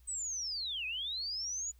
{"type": "linear two-way sweep", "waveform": "sine", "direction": "down then up", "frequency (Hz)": [8210, 2457, 6970], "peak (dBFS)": -35, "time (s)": [0.07, 1.72], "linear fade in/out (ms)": 20, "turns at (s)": 0.86, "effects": ["added 60 Hz sine -58 dBFS peak until 1.79 s", "white hiss -72 dBFS RMS until 1.79 s"]}